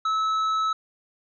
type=tone with hard clipping; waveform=sine; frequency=1300 Hz; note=E6; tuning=24 cents flat; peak=-23 dBFS; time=0.05-0.73 s; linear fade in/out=5 ms; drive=6 dB; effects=resampled to 16000 Hz